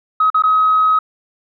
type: tone with dropouts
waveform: sine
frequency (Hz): 1270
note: D#6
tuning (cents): +35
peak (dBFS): -9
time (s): 0.2-0.99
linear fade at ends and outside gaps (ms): 5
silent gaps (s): 0.302-0.344 / 0.423-0.436
effects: tanh soft clip ceiling -5 dBFS